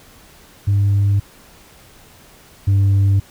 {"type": "tone pair in turn", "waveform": "sine", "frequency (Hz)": [100.3, 98.63], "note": ["G2", "G2"], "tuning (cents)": [40, 11], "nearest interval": "unison", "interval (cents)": 29, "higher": "first", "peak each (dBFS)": [-10, -8], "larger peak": "second", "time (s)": [[0.67, 1.2], [2.67, 3.2]], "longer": "neither", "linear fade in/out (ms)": 10, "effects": ["tanh soft clip ceiling -10 dBFS", "pink hiss -46 dBFS RMS until 3.3 s"]}